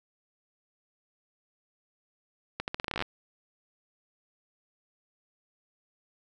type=accelerating click train; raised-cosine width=0.3 ms; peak=-15 dBFS; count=14; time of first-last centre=2.6-3.023 s; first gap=79 ms; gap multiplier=0.83; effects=none